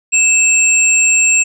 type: tone pair together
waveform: sine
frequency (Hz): 2637 / 7459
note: E7 / A#8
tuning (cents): 0 / 0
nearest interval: octave + tritone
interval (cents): 1800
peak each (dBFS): -11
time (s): 0.12-1.44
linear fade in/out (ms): 20
effects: none